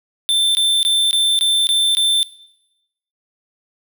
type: tone bursts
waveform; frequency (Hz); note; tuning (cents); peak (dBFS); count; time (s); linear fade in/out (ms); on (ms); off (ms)
square; 3553; A7; +16; -14; 7; 0.29-2.23; 0; 260; 20
effects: noise-tail reverb RT60 0.9 s tail -19 dB re dry